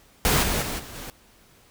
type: noise with level steps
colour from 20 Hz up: pink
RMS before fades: -20 / -25 / -30 / -40 / -37 dBFS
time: 0.25-1.1 s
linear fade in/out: 0 ms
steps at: 0.42 / 0.61 / 0.78 / 0.94 s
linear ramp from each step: 20 ms
effects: pink hiss -56 dBFS RMS until 1.7 s